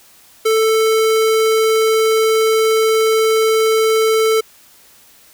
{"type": "tone", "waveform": "square", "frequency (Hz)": 441.6, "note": "A4", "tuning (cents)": 6, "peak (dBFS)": -12, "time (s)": [0.45, 4.41], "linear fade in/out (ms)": 10, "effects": ["white hiss -47 dBFS RMS until 5.33 s"]}